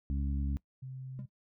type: harmonic tone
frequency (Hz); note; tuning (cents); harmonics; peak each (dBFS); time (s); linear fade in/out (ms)
69.7; C#2; +10; 1 / 2 / 3 / 4; -31 / -39 / -41 / -43; 0.1-0.57; 0
type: tone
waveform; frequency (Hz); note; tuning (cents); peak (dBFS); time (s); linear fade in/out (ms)
sine; 130.8; C3; 0; -40; 0.82-1.26; 10
type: tone with exponential decay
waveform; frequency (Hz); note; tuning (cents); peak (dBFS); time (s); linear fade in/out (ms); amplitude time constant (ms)
triangle; 201.8; G#3; -49; -36; 1.19-1.29; 0; 20
effects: noise-tail reverb RT60 0.1 s tail -22 dB re dry